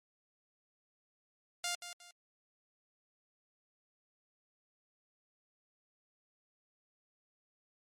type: tone with echo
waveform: 5% pulse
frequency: 702 Hz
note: F5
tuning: 9 cents sharp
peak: -23 dBFS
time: 1.64-1.75 s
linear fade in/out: 2 ms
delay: 180 ms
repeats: 2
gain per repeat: -10 dB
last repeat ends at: 2.11 s
effects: MP3 64 kbps